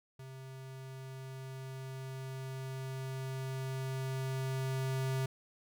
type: tone with level ramp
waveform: square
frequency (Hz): 132.2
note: C3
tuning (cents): +18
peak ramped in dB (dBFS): -47 to -32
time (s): 0.19-5.26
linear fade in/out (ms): 5
effects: none